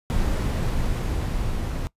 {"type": "noise with level ramp", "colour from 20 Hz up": "brown", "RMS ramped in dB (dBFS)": [-22, -27], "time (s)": [0.1, 1.87], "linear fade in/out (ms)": 0, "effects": ["noise-tail reverb RT60 0.1 s tail -21 dB re dry", "resampled to 32000 Hz"]}